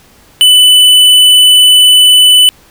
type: tone with tanh clipping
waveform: sine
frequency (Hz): 2992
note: F#7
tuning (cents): +19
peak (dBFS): -3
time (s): 0.41-2.49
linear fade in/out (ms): 0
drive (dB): 14
effects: pink hiss -43 dBFS RMS until 2.7 s